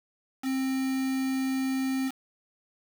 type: tone with quantisation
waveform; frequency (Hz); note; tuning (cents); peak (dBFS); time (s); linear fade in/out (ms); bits
triangle; 264.3; C4; +18; -24; 0.42-2.12; 50; 6
effects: none